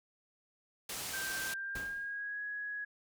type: low-pass noise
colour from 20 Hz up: white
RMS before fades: -41 dBFS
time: 0.89-1.54 s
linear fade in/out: 5 ms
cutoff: 11000 Hz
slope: 12 dB/octave
type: tone with pitch glide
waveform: sine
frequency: 1568 to 1670.9 Hz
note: G6 to G#6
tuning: 0 to +10 cents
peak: -37 dBFS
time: 1.13-2.85 s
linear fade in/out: 10 ms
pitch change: +110 cents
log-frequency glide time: 1.45-2.42 s
type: noise with exponential decay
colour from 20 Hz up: pink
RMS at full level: -42 dBFS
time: 1.75-2.2 s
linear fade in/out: 5 ms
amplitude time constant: 96 ms
effects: none